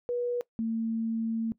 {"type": "tone pair in turn", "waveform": "sine", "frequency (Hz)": [485.2, 225.8], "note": ["B4", "A3"], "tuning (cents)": [-31, 45], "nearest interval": "octave + minor second", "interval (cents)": 1324, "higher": "first", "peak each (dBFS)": -27, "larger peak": "neither", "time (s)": [[0.09, 0.41], [0.59, 1.52]], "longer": "second", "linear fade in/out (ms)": 0, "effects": ["noise-tail reverb RT60 0.1 s tail -20 dB re dry"]}